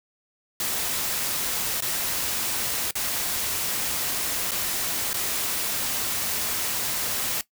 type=noise with dropouts; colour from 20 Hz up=white; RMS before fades=-27 dBFS; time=0.6-7.41 s; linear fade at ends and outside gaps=1 ms; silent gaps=1.805-1.822 / 2.909-2.954 / 4.509-4.517 / 5.131-5.142 s; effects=noise-tail reverb RT60 0.1 s tail -17 dB re dry